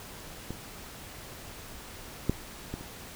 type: clicks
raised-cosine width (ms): 3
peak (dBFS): -22 / -11 / -21 / -30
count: 4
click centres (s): 0.506 / 2.296 / 2.74 / 2.81
effects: pink hiss -45 dBFS RMS until 3.15 s